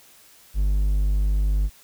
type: tone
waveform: triangle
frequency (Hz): 50.1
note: G1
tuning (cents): +38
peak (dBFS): -16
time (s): 0.54-1.7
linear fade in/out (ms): 50
effects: white hiss -52 dBFS RMS until 1.83 s